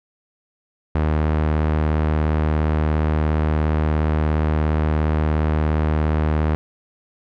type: tone with low-pass filter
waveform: sawtooth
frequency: 77.1 Hz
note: D#2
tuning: 15 cents flat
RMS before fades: -19 dBFS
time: 0.95-6.55 s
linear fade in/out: 0 ms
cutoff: 1800 Hz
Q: 0.74
effects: none